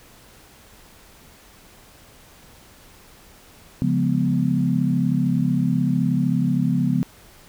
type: chord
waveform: sine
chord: C# dominant seventh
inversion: none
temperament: equal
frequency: 138.59 / 174.61 / 207.7 / 246.9 Hz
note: C#3 / E#3 / G#3 / B3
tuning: 0 / 0 / 0 / 0 cents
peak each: -23 / -22 / -26 / -22 dBFS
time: 3.82-7.03 s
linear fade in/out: 0 ms
effects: pink hiss -49 dBFS RMS until 7.48 s